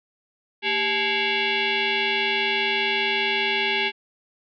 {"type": "tone with frequency modulation", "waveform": "sine", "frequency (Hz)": 230, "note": "A#3", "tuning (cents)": -23, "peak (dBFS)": -20, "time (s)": [0.62, 3.92], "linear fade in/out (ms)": 50, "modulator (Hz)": 625, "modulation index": 5.2, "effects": []}